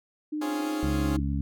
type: tone with pitch glide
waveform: sine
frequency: 302.8 to 308.3 Hz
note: D#4 to D#4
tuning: -47 to -16 cents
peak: -28 dBFS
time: 0.32-1.2 s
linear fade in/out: 10 ms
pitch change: +31 cents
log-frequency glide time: 0.62-0.67 s
type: chord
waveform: 15% pulse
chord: Db major seventh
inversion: third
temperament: equal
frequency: 261.6 / 277.2 / 349.2 / 415.3 Hz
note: C4 / Db4 / F4 / Ab4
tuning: 0 / 0 / 0 / 0 cents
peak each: -36 / -30 / -33 / -31 dBFS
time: 0.41-1.17 s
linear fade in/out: 10 ms
type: harmonic tone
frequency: 69.7 Hz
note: C#2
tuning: 10 cents sharp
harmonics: 1 / 2 / 3 / 4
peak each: -28 / -31 / -33 / -34 dBFS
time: 0.83-1.41 s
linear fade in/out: 0 ms
effects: none